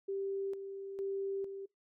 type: tone with tremolo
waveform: sine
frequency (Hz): 392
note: G4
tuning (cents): 0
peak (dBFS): -34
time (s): 0.08-1.66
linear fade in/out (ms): 10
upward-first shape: square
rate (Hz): 1.1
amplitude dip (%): 55
effects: noise-tail reverb RT60 0.2 s tail -24 dB re dry